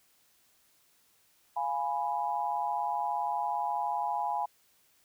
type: chord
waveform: sine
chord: F diminished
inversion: none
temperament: equal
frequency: 698.5 / 830.6 / 987.8 Hz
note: F5 / Ab5 / Cb6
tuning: 0 / 0 / 0 cents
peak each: -36 / -31 / -34 dBFS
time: 1.56-4.46 s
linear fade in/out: 10 ms
effects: white hiss -67 dBFS RMS until 5.04 s